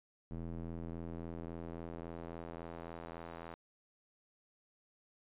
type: tone with band-pass filter sweep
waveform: square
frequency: 41.81 Hz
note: E1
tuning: 25 cents sharp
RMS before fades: -45 dBFS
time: 0.31-3.54 s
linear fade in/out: 0 ms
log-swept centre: 200 to 920 Hz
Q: 0.78
effects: resampled to 8000 Hz